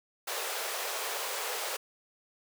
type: high-pass noise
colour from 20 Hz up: pink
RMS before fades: -35 dBFS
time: 0.27-1.77 s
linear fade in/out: 10 ms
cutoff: 420 Hz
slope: 48 dB/octave
effects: none